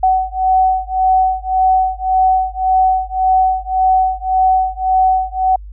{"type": "beating tone pair", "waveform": "sine", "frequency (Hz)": [751, 752.8], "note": ["F#5", "F#5"], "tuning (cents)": [26, 30], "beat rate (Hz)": 1.8, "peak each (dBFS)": -14, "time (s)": [0.03, 5.56], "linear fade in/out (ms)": 5, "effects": ["added 50 Hz sine -29 dBFS peak until 5.72 s"]}